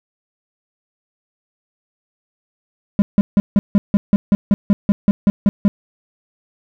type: tone bursts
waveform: triangle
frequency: 202.2 Hz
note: G#3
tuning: 46 cents flat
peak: -6 dBFS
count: 15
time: 2.99-5.68 s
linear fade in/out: 0 ms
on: 30 ms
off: 160 ms
effects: none